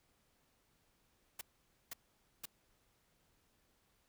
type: noise bursts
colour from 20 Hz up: white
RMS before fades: -44 dBFS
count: 3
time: 1.39-2.456 s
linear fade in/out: 5 ms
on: 22 ms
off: 500 ms
effects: pink hiss -75 dBFS RMS until 4.08 s